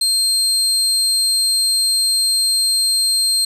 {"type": "tone", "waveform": "30% pulse", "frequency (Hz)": 4200, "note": "C8", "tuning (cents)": 6, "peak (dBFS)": -11, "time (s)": [0.01, 3.45], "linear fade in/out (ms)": 5, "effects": ["resampled to 32000 Hz", "7-bit"]}